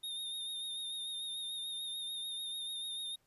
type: tone with vibrato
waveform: square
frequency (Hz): 3677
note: A#7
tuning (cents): -24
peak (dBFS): -39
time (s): 0.03-3.16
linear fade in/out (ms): 10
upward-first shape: sine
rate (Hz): 6.8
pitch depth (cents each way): 36
effects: pink hiss -75 dBFS RMS until 3.26 s + resampled to 32000 Hz